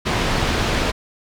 pink low-pass noise, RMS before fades -20 dBFS, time 0.05-0.92 s, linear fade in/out 20 ms, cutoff 4400 Hz, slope 12 dB/octave, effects none

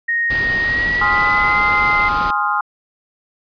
sine tone with pitch glide, 1864.7 to 2069 Hz, A#6 to C7, 0 to -20 cents, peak -15 dBFS, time 0.08-2.09 s, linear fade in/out 10 ms, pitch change +180 cents, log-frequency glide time 0.61-1.62 s
pink noise, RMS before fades -26 dBFS, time 0.3-2.31 s, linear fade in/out 5 ms
sine chord, F minor seventh, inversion first, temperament equal, 830.6 / 1046.5 / 1244.5 / 1396.9 Hz, Ab5 / C6 / Eb6 / F6, 0 / 0 / 0 / 0 cents, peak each -21 / -21 / -20 / -21 dBFS, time 1.01-2.61 s, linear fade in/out 5 ms
effects resampled to 11025 Hz

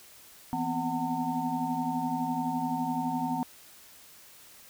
sine tone cluster, 165 / 243.4 / 255.2 / 746 / 906 Hz, E3 / B3 / C4 / F#5 / A#5, +2 / -25 / -43 / +14 / -50 cents, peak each -38 / -36 / -32 / -35 / -33 dBFS, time 0.53-3.43 s, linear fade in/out 0 ms, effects white hiss -53 dBFS RMS until 4.69 s

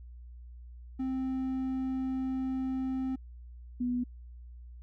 triangle / sine tone pair in turn, 261.6 / 246.3 Hz, C4 / B3, 0 / -5 cents, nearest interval minor second, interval 105 cents, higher first, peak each -28 dBFS, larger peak neither, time 0.99-3.16 / 3.8-4.04 s, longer first, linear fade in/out 10 ms, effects added 60 Hz sine -45 dBFS peak until 4.82 s

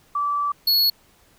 sine / square tone pair in turn, 1159 / 4362 Hz, D6 / C#8, -23 / -29 cents, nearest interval octave + major seventh, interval 2294 cents, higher second, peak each -20 / -16 dBFS, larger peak second, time 0.15-0.52 / 0.67-0.9 s, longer first, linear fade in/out 5 ms, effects pink hiss -57 dBFS RMS until 1.38 s

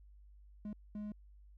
triangle tone bursts at uneven times, 209.3 Hz, G#3, 14 cents sharp, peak -38 dBFS, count 2, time 0.65-0.73 / 0.95-1.12 s, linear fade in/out 2 ms, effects added 50 Hz sine -56 dBFS peak until 1.57 s

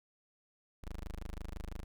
20% pulse tone, 25.96 Hz, G#0, in tune, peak -36 dBFS, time 0.83-1.84 s, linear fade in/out 10 ms, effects none

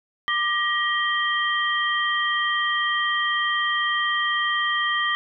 sine tone cluster, 1189 / 1899 / 3159 Hz, D6 / A#6 / G7, +21 / +32 / +13 cents, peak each -25 / -23 / -27 dBFS, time 0.28-5.15 s, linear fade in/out 0 ms, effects none

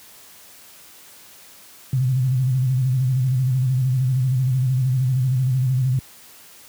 sine tone with vibrato, 129 Hz, C3, 24 cents flat, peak -16 dBFS, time 1.93-5.99 s, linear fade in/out 2 ms, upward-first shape square, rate 13 Hz, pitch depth 60 cents each way, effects white hiss -46 dBFS RMS until 6.68 s + high-pass 60 Hz 12 dB/octave

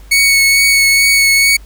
sawtooth tone with vibrato, 2217 Hz, C#7, in tune, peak -4 dBFS, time 0.11-1.57 s, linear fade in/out 10 ms, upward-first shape triangle, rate 2.3 Hz, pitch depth 17 cents each way, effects added 50 Hz sine -33 dBFS peak until 1.65 s + pink hiss -46 dBFS RMS until 1.65 s

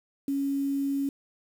sine tone with quantisation, 277.6 Hz, C#4, 3 cents sharp, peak -25 dBFS, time 0.28-1.09 s, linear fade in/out 2 ms, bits 8, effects none

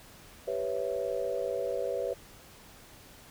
sine chord, C# half-diminished seventh, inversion second, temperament equal, 392 / 493.9 / 554.4 / 659.3 Hz, G4 / B4 / C#5 / E5, 0 / 0 / 0 / 0 cents, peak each -37 / -33 / -34 / -38 dBFS, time 0.47-2.14 s, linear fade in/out 10 ms, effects pink hiss -53 dBFS RMS until 3.3 s

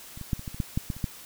clicks, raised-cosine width 5 ms, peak -29 / -25 / -13 / -26 / -22 / -27 / -14 / -13 / -17 / -29 / -14 dBFS, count 11, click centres 0.175 / 0.213 / 0.332 / 0.394 / 0.478 / 0.545 / 0.602 / 0.775 / 0.902 / 0.966 / 1.042 s, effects white hiss -46 dBFS RMS until 1.25 s

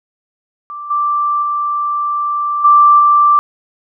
sine tone with level steps, 1174.7 Hz, D6, in tune, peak -24 / -12 / -14 / -4 / -6 dBFS, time 0.7-3.39 s, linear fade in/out 0 ms, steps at 0.9 / 1.42 / 2.64 / 2.99 s, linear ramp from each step 10 ms, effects none

